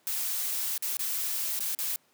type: noise with dropouts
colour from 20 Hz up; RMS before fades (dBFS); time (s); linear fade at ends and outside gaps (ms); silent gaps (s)
blue; -31; 0.07-1.96; 0; 0.778-0.824 / 0.969-0.993 / 1.592-1.605 / 1.749-1.788
effects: pink hiss -66 dBFS RMS until 2.13 s + high-pass 200 Hz 12 dB/octave